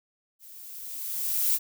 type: noise with level ramp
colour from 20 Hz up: violet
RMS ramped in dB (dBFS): -49 to -22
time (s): 0.39-1.59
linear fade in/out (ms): 50
effects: none